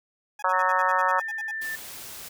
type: tone bursts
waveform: 20% pulse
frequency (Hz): 834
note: G#5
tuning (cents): +7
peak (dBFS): -33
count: 12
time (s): 0.39-1.514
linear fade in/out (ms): 5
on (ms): 35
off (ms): 64
type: harmonic tone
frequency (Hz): 185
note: F#3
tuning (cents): 0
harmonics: 3 / 4 / 5 / 6 / 7 / 8 / 9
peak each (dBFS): -30 / -31 / -25 / -27 / -26 / -33 / -33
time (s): 0.44-1.2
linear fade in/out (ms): 5
type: tone with pitch glide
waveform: sine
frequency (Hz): 1810 to 1776.9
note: A6 to A6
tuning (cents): +48 to +17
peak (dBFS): -29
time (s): 0.53-1.76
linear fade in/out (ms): 10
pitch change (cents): -31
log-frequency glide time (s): 0.83-1.54
type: noise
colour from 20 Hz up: white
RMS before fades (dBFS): -40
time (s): 1.61-2.29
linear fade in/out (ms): 10
effects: none